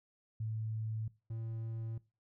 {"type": "tone pair in turn", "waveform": ["sine", "triangle"], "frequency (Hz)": [110, 112.96], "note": ["A2", "A2"], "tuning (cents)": [0, 46], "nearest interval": "unison", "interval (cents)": 46, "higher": "second", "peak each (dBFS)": [-35, -36], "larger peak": "first", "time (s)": [[0.4, 1.08], [1.3, 1.98]], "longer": "neither", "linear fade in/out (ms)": 5, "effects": ["noise-tail reverb RT60 0.3 s tail -20 dB re dry"]}